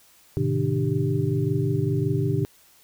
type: tone cluster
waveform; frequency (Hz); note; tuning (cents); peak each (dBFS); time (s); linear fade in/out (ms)
sine; 107.2 / 129 / 154.3 / 299.2 / 392; A2 / C3 / D#3 / D4 / G4; -45 / -24 / -14 / +32 / 0; -28 / -25 / -26 / -30 / -28; 0.37-2.45; 0
effects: white hiss -56 dBFS RMS until 2.83 s